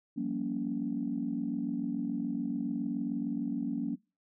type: chord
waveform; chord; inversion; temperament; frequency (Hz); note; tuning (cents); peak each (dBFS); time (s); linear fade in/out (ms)
sine; G half-diminished seventh; third; just; 176.4 / 196 / 235.2 / 282.2; F3 / G3 / Bb3 / Db4; +18 / 0 / +16 / +31; -40 / -39 / -34 / -34; 0.16-3.96; 20
effects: noise-tail reverb RT60 0.3 s tail -24 dB re dry + tanh soft clip ceiling -21 dBFS